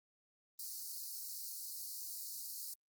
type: high-pass noise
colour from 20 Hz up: white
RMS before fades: -45 dBFS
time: 0.59-2.74 s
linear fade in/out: 5 ms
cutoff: 4200 Hz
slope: 96 dB/octave
effects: Opus 24 kbps